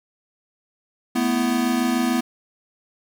square chord, A suspended second, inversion none, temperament equal with one note detuned, 220 / 246.9 / 332.3 Hz, A3 / B3 / E4, 0 / 0 / +14 cents, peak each -27 / -21 / -27 dBFS, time 1.15-2.21 s, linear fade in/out 10 ms, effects none

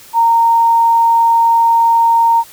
sine tone, 923 Hz, A#5, 17 cents flat, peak -7 dBFS, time 0.13-2.44 s, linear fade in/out 50 ms, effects white hiss -39 dBFS RMS until 2.52 s

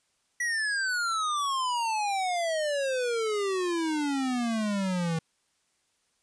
square exponential sweep, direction down, 1953 to 160 Hz, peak -27 dBFS, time 0.4-5.19 s, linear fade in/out 5 ms, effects white hiss -72 dBFS RMS until 6.22 s + resampled to 22050 Hz

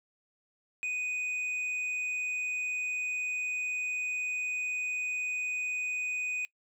sine tone with hard clipping, 2489 Hz, D#7, in tune, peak -32 dBFS, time 0.83-6.45 s, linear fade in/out 0 ms, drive 4 dB, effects noise-tail reverb RT60 0.1 s tail -22 dB re dry

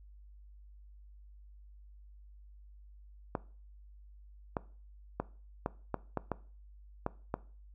clicks, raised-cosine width 1 ms, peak -18 dBFS, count 9, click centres 3.352 / 4.568 / 5.2 / 5.661 / 5.943 / 6.173 / 6.317 / 7.064 / 7.341 s, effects noise-tail reverb RT60 0.4 s tail -19 dB re dry + added 50 Hz sine -52 dBFS peak until 7.74 s

